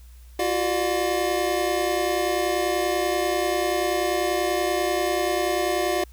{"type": "tone cluster", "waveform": "square", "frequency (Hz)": [346, 376.3, 599, 714], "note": ["F4", "F#4", "D5", "F5"], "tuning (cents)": [-16, 29, 34, 38], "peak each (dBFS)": -28, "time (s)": [0.39, 6.04], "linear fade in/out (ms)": 5, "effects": ["added 60 Hz sine -43 dBFS peak until 6.12 s", "white hiss -58 dBFS RMS until 6.12 s"]}